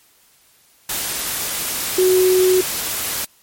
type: tone in noise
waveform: sine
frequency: 369.8 Hz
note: F#4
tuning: 1 cent flat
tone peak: -11 dBFS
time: 1.98-2.61 s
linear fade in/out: 5 ms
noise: white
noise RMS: -23 dBFS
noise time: 0.89-3.25 s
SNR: +9 dB
effects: white hiss -54 dBFS RMS until 3.42 s + MP3 64 kbps